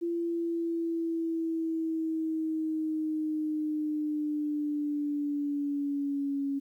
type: linear sweep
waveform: sine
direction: down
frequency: 341.2 to 277.2 Hz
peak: -28 dBFS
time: 0.01-6.6 s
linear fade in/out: 20 ms
effects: 11-bit